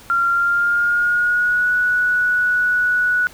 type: tone with pitch glide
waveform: sine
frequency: 1381 to 1471.6 Hz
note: F6 to F#6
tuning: -20 to -10 cents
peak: -14 dBFS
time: 0.1-3.27 s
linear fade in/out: 0 ms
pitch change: +110 cents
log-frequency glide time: 0.27-1.71 s
effects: pink hiss -43 dBFS RMS until 3.33 s